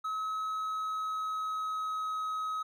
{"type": "tone with pitch glide", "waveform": "triangle", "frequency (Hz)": [1283, 1271.9], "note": ["E6", "D#6"], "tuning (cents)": [-47, 38], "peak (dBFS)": -30, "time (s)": [0.04, 2.63], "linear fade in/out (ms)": 10, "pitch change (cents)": -15, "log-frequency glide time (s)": [0.45, 2.22], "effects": []}